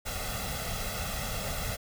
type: noise with comb filter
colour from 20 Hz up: pink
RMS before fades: -34 dBFS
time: 0.05-1.77 s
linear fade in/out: 20 ms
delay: 1.5 ms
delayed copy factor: +0.8
effects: none